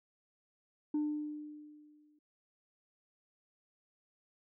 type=tone with exponential decay; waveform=sine; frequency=299.7 Hz; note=D4; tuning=35 cents sharp; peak=-27 dBFS; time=0.94-2.19 s; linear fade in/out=5 ms; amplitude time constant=270 ms; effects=tanh soft clip ceiling -28 dBFS